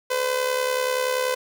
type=tone with amplitude modulation; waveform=sawtooth; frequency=507 Hz; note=B4; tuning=45 cents sharp; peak=-15 dBFS; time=0.1-1.35 s; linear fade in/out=10 ms; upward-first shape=sine; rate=70.4 Hz; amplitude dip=60%; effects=none